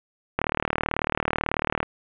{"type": "click train", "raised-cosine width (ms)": 0.5, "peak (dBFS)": -7, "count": 56, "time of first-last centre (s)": [0.39, 1.83], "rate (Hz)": 38.2, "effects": ["resampled to 8000 Hz", "7-bit"]}